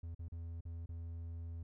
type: tone with dropouts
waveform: triangle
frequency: 83.6 Hz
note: E2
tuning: 25 cents sharp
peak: -40 dBFS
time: 0.03-1.63 s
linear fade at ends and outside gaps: 5 ms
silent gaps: 0.148-0.192 / 0.284-0.32 / 0.608-0.652 / 0.86-0.89 s
effects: none